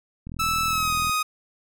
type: click train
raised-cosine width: 5 ms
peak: -24 dBFS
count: 35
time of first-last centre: 0.27-1.095 s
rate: 41.2 Hz
type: tone with pitch glide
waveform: sawtooth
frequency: 1313 to 1249.4 Hz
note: E6 to D#6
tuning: -7 to +7 cents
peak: -18 dBFS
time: 0.39-1.23 s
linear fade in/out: 10 ms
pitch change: -86 cents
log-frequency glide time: 0.67-0.93 s
effects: none